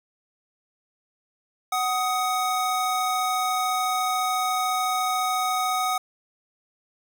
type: tone pair together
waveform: square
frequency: 745 / 1253 Hz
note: F#5 / D#6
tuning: +12 / +12 cents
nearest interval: major sixth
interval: 900 cents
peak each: -26 dBFS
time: 1.72-5.98 s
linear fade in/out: 5 ms
effects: none